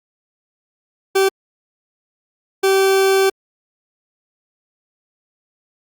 40% pulse tone bursts at uneven times, 386.7 Hz, G4, 24 cents flat, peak -11 dBFS, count 2, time 1.15-1.29 / 2.63-3.3 s, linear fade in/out 10 ms, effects Opus 48 kbps

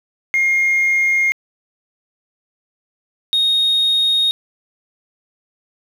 sine tone pair in turn, 2132 / 3725 Hz, C7 / A#7, +32 / -2 cents, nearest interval minor seventh, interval 966 cents, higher second, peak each -11 dBFS, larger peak neither, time 0.34-1.32 / 3.33-4.31 s, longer neither, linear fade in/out 0 ms, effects tanh soft clip ceiling -10 dBFS + 7-bit

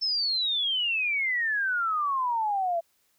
sine exponential sweep, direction down, 5340 to 659.3 Hz, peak -24 dBFS, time 0.01-2.81 s, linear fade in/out 20 ms, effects white hiss -69 dBFS RMS until 3.18 s

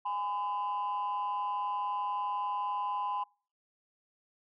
sine tone pair together, 823.5 / 1012 Hz, G#5 / B5, -15 / +42 cents, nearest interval major third, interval 357 cents, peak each -34 / -31 dBFS, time 0.05-3.24 s, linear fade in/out 10 ms, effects noise-tail reverb RT60 0.4 s tail -26 dB re dry + tanh soft clip ceiling -27 dBFS

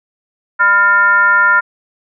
sine tone with frequency modulation, 1400 Hz, F6, 4 cents sharp, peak -7 dBFS, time 0.59-1.61 s, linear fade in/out 20 ms, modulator 400 Hz, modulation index 0.81, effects none

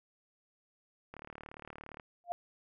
click train, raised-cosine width 0.5 ms, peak -31 dBFS, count 33, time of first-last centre 1.14-1.998 s, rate 37.3 Hz
sine tone with exponential growth, 698.5 Hz, F5, in tune, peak -28 dBFS, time 2.24-2.32 s, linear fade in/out 0 ms, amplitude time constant 16 ms
effects none

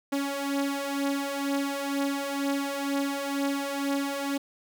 sawtooth beating tone pair, 277.7 / 279.8 Hz, C#4 / C#4, +3 / +16 cents, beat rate 2.1 Hz, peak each -28 / -25 dBFS, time 0.12-4.38 s, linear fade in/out 10 ms, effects none

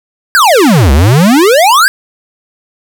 square exponential two-way sweep, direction down then up, 1664 to 64.3 to 1664 Hz, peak -4 dBFS, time 0.35-1.88 s, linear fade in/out 0 ms, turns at 0.92 s, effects none

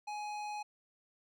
triangle tone with hard clipping, 837 Hz, G#5, 13 cents sharp, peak -40 dBFS, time 0.07-0.63 s, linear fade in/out 10 ms, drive 18 dB, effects none

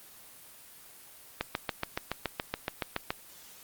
click train, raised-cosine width 0.3 ms, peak -13 dBFS, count 13, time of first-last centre 1.41-3.105 s, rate 7.08 Hz, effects white hiss -52 dBFS RMS until 3.63 s + Opus 24 kbps

